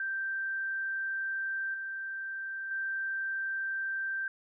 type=tone with level steps; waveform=sine; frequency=1568 Hz; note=G6; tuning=in tune; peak=-31 / -35 / -31 dBFS; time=0-4.28 s; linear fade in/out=2 ms; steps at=1.74 / 2.71 s; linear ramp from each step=2 ms; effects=none